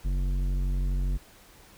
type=tone with tanh clipping; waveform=sine; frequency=46.25 Hz; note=F#1; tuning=in tune; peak=-26 dBFS; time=0.04-1.18 s; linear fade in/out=20 ms; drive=12 dB; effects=pink hiss -54 dBFS RMS until 1.77 s